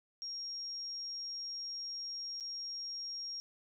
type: tone with dropouts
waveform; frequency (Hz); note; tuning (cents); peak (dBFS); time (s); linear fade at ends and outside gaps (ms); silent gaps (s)
sine; 5580; F8; -2; -39; 0.22-3.4; 0; 2.4-2.407
effects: none